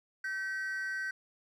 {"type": "tone pair together", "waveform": "triangle", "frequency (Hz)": [1538.9, 1919], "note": ["G6", "A#6"], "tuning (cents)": [-32, 50], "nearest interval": "major third", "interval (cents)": 382, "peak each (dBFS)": [-32, -38], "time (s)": [0.24, 1.11], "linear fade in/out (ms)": 5, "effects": ["tanh soft clip ceiling -26 dBFS"]}